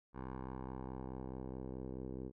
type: tone with low-pass filter sweep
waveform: 10% pulse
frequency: 64.7 Hz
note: C2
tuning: 19 cents flat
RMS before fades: -45 dBFS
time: 0.13-2.32 s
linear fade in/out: 50 ms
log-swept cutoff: 1200 to 430 Hz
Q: 1.8
effects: none

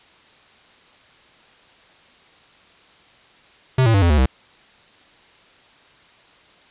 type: tone with pitch steps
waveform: square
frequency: 130 / 113.17 / 98.52 / 85.77 / 74.67 / 65 Hz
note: C3 / A2 / G2 / F2 / D2 / C2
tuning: -11 / +49 / +9 / -31 / +29 / -11 cents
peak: -13 dBFS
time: 3.78-4.26 s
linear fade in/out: 5 ms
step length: 80 ms
effects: white hiss -51 dBFS RMS until 6.7 s + resampled to 8000 Hz

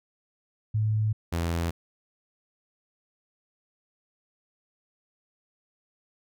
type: tone pair in turn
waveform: sine / sawtooth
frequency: 108 / 84.29 Hz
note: A2 / E2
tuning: -32 / +39 cents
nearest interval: major third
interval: 429 cents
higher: first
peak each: -22 dBFS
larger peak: neither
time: 0.74-1.13 / 1.32-1.71 s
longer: neither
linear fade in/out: 10 ms
effects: none

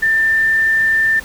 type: tone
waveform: sine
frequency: 1786 Hz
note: A6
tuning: 25 cents sharp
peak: -11 dBFS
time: 0.02-1.2 s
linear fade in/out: 10 ms
effects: pink hiss -36 dBFS RMS until 1.24 s

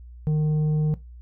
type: tone with tanh clipping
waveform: triangle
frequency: 153 Hz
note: D#3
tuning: 29 cents flat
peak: -20 dBFS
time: 0.27-0.94 s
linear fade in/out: 0 ms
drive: 10 dB
effects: noise-tail reverb RT60 0.2 s tail -17 dB re dry + added 60 Hz sine -40 dBFS peak until 1.21 s

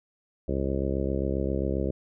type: harmonic tone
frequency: 67.5 Hz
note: C#2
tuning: 45 cents flat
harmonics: 1 / 2 / 3 / 4 / 5 / 6 / 7 / 8 / 9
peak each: -30 / -34 / -33 / -36 / -33 / -34 / -37 / -35 / -40 dBFS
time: 0.48-1.91 s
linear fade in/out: 5 ms
effects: none

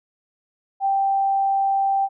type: tone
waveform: sine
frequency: 784 Hz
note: G5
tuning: in tune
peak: -17 dBFS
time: 0.8-2.09 s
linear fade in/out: 50 ms
effects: none

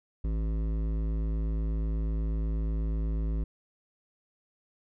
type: tone with hard clipping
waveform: triangle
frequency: 54.1 Hz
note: A1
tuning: 29 cents flat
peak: -29 dBFS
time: 0.24-3.44 s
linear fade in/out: 5 ms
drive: 17 dB
effects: none

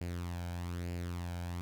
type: tone with flanger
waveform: sawtooth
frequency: 87.31 Hz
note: F2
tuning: in tune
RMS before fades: -39 dBFS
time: 0.01-1.61 s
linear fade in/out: 0 ms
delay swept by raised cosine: 0.41 to 1.31 ms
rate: 1.1 Hz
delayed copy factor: +0.55
effects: none

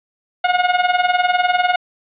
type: tone with tremolo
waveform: sawtooth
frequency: 722 Hz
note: F#5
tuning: 43 cents flat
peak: -6 dBFS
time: 0.44-1.76 s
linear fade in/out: 5 ms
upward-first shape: triangle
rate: 20 Hz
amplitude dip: 85%
effects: resampled to 8000 Hz + 7-bit

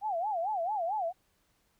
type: tone with vibrato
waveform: sine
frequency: 758 Hz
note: F#5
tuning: 42 cents sharp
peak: -29 dBFS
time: 0.01-1.13 s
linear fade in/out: 50 ms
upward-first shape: sine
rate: 4.5 Hz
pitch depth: 240 cents each way
effects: pink hiss -72 dBFS RMS until 1.79 s

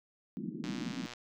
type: band-pass noise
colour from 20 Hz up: white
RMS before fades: -39 dBFS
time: 0.37-1.06 s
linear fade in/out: 0 ms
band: 160 to 300 Hz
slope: 48 dB/octave
type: click train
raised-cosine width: 0.2 ms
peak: -27 dBFS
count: 61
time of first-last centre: 0.64-1.136 s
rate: 121 Hz
effects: none

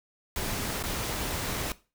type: noise with dropouts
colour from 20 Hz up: pink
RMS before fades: -32 dBFS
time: 0.36-1.72 s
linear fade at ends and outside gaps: 1 ms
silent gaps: 0.827-0.837 s
effects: noise-tail reverb RT60 0.3 s tail -17 dB re dry

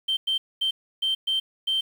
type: tone bursts at uneven times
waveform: sine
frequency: 3127 Hz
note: G7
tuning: 5 cents flat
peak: -20 dBFS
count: 6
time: 0.08-0.17 / 0.27-0.38 / 0.61-0.71 / 1.02-1.15 / 1.27-1.4 / 1.67-1.81 s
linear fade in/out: 10 ms
effects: tanh soft clip ceiling -18 dBFS + 8-bit

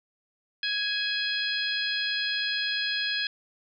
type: harmonic tone with a mistuned harmonic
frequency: 831 Hz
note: G#5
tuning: 1 cent sharp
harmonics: 2 / 3 / 4 / 5 / 6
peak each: -31 / -34 / -31 / -33 / -36 dBFS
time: 0.63-3.27 s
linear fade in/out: 2 ms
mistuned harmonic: 3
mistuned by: +33 cents
effects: none

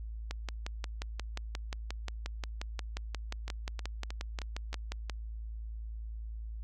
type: two click trains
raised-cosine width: 0.2 ms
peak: -23 / -20 dBFS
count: 5 / 28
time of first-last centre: 3.48-4.73 / 0.31-5.097 s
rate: 3.2 / 5.64 Hz
effects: added 55 Hz sine -38 dBFS peak until 6.63 s

